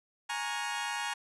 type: chord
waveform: 20% pulse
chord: Bb minor seventh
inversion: third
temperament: equal with one note detuned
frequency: 830.6 / 932.3 / 1108.7 / 1432.9 Hz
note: Ab5 / Bb5 / Db6 / F6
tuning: 0 / 0 / 0 / +44 cents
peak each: -32 / -32 / -37 / -36 dBFS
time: 0.29-1.14 s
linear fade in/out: 10 ms
effects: resampled to 24000 Hz